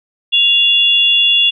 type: tone pair together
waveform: sine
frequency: 2794 / 3410 Hz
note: F7 / G#7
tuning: 0 / +45 cents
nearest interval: minor third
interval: 345 cents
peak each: -11 dBFS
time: 0.32-1.51 s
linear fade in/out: 20 ms
effects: none

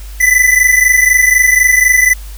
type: tone pair together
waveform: square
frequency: 1986 / 2010 Hz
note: B6 / B6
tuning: +9 / +30 cents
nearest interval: unison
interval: 21 cents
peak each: -10 dBFS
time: 0.2-2.14 s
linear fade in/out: 10 ms
effects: added 50 Hz sine -25 dBFS peak until 2.37 s + white hiss -38 dBFS RMS until 2.37 s

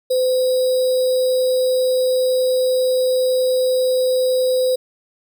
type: tone with sample-and-hold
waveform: sine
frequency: 511 Hz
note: C5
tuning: 41 cents flat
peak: -14 dBFS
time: 0.1-4.76 s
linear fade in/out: 10 ms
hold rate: 4410 Hz
effects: none

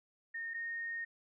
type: tone pair in turn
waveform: sine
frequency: 1836 / 1848.8 Hz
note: A#6 / A#6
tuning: -27 / -15 cents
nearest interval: unison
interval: 12 cents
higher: second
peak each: -38 / -37 dBFS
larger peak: second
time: 0.34-0.54 / 0.54-1.05 s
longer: second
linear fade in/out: 10 ms
effects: none

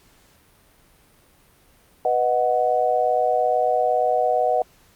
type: chord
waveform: sine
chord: B major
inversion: none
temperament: equal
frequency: 493.9 / 622.3 / 740 Hz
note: B4 / D#5 / F#5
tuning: 0 / 0 / 0 cents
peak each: -23 / -22 / -20 dBFS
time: 2.05-4.62 s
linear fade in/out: 2 ms
effects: pink hiss -56 dBFS RMS until 4.95 s + Opus 48 kbps

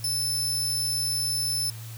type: tone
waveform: 25% pulse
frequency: 5274 Hz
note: E8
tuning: in tune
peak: -20 dBFS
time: 0.04-1.7 s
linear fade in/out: 2 ms
effects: added 113 Hz sine -37 dBFS peak until 1.97 s + white hiss -46 dBFS RMS until 1.97 s

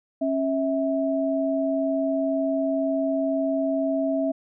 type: tone pair together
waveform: sine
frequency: 273 / 651 Hz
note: C#4 / E5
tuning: -26 / -22 cents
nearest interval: octave + minor third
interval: 1504 cents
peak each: -24 dBFS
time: 0.21-4.32 s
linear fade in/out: 10 ms
effects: none

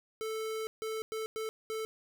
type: tone bursts at uneven times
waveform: square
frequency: 440 Hz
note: A4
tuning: in tune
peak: -35 dBFS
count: 5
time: 0.21-0.67 / 0.82-1.02 / 1.12-1.26 / 1.36-1.49 / 1.7-1.85 s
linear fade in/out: 0 ms
effects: none

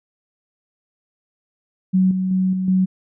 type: tone with level steps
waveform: sine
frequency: 186.8 Hz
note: F#3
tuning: 17 cents sharp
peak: -12 / -18 / -15 / -19 / -13 dBFS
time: 1.93-2.86 s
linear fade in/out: 20 ms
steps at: 2.11 / 2.31 / 2.53 / 2.68 s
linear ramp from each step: 2 ms
effects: none

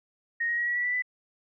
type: tone with pitch steps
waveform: sine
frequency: 1864.7 / 1885.3 / 1906.1 / 1927.1 / 1948.4 / 1969.9 / 1991.6 Hz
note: A#6 / A#6 / A#6 / B6 / B6 / B6 / B6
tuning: 0 / +19 / +38 / -43 / -24 / -5 / +14 cents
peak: -25 dBFS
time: 0.4-1.023 s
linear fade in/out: 10 ms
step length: 89 ms
effects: none

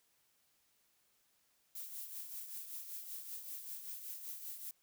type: noise with tremolo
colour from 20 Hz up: violet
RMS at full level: -44 dBFS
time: 1.75-4.71 s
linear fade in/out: 2 ms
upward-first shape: triangle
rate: 5.2 Hz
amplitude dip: 60%
effects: white hiss -75 dBFS RMS until 4.82 s

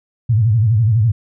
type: tone with vibrato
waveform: sine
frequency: 111.1 Hz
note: A2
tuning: 17 cents sharp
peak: -10 dBFS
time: 0.29-1.12 s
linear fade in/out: 10 ms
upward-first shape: sine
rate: 12 Hz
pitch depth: 160 cents each way
effects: none

